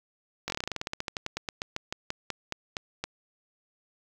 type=slowing click train; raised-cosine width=0.2 ms; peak=-14 dBFS; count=27; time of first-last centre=0.48-3.04 s; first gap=20 ms; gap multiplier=1.11; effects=8-bit